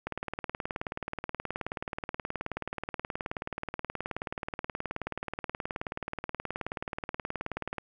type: click train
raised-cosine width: 0.5 ms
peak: -18 dBFS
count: 146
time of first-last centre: 0.07-7.783 s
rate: 18.8 Hz
effects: none